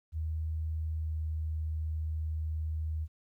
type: tone with pitch glide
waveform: sine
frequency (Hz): 79.1 to 78.51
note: D#2 to D#2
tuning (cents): +29 to +16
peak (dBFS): -31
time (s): 0.12-3.08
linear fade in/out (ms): 50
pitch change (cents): -13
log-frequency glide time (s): 0.97-1.14
effects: 12-bit